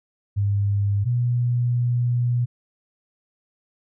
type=tone pair in turn; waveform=sine; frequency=101 / 121.55 Hz; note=G#2 / B2; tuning=-48 / -27 cents; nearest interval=minor third; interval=321 cents; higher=second; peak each=-18 dBFS; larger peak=neither; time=0.36-1.05 / 1.05-2.46 s; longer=second; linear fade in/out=20 ms; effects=none